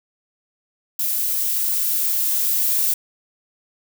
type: noise with level ramp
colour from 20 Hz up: violet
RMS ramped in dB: -22 to -19 dBFS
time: 0.99-2.94 s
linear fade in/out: 5 ms
effects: none